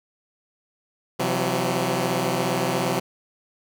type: tone cluster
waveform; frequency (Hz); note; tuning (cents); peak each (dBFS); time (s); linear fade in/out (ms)
10% pulse; 129.2 / 169.5 / 186.8; C3 / E3 / F#3; -21 / +49 / +17; -18; 1.19-3; 10
effects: none